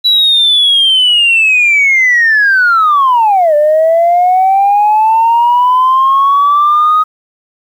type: linear two-way sweep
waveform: sine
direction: down then up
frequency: 3951 to 587.3 to 1258 Hz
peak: -4 dBFS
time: 0.04-7.04 s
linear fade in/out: 20 ms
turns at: 3.55 s
effects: tanh soft clip ceiling -2 dBFS + 7-bit